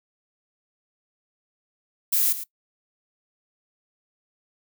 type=noise with echo; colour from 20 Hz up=violet; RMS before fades=-21 dBFS; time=2.12-2.33 s; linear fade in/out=10 ms; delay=110 ms; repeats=1; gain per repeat=-12 dB; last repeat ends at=2.44 s; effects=noise-tail reverb RT60 0.1 s tail -20 dB re dry